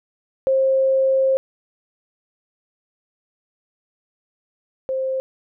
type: tone pair in turn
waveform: sine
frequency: 532 / 526.5 Hz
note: C5 / C5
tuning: +29 / +11 cents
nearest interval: unison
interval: 18 cents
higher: first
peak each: -14 / -20 dBFS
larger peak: first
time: 0.47-1.37 / 4.89-5.2 s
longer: first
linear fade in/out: 0 ms
effects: none